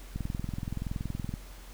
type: click train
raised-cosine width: 5 ms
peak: -21 dBFS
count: 26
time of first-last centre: 0.16-1.339 s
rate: 21.2 Hz
effects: added 44 Hz sine -44 dBFS peak until 1.73 s + pink hiss -52 dBFS RMS until 1.73 s